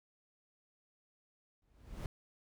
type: noise with exponential growth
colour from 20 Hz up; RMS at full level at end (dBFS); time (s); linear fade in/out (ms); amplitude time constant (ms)
brown; -37; 1.62-2.06; 2; 94
effects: none